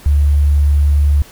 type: tone with sample-and-hold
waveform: sine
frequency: 72.4 Hz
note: D2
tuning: 24 cents flat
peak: -8 dBFS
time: 0.06-1.22 s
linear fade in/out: 0 ms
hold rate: 11025 Hz
effects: pink hiss -40 dBFS RMS until 1.31 s